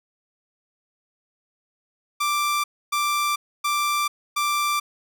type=tone bursts; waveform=sawtooth; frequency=1177 Hz; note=D6; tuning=3 cents sharp; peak=-17 dBFS; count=4; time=2.2-4.8 s; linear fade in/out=10 ms; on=440 ms; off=280 ms; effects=none